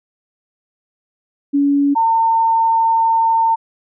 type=tone pair in turn; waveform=sine; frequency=283.1 / 906.1 Hz; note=C#4 / A#5; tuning=+37 / -49 cents; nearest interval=octave + minor sixth; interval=2014 cents; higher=second; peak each=-11 dBFS; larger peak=neither; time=1.53-1.95 / 1.95-3.56 s; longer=second; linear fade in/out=20 ms; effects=none